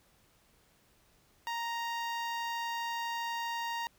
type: tone with notch filter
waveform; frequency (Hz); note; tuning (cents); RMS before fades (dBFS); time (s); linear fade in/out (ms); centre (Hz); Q
sawtooth; 932.3; A#5; 0; -36; 1.47-3.87; 0; 9900; 0.71
effects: pink hiss -67 dBFS RMS until 3.98 s